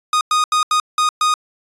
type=tone bursts at uneven times; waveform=45% pulse; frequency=1238 Hz; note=D#6; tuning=9 cents flat; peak=-13 dBFS; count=6; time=0.13-0.21 / 0.31-0.44 / 0.52-0.63 / 0.71-0.8 / 0.98-1.09 / 1.21-1.34 s; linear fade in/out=2 ms; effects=resampled to 22050 Hz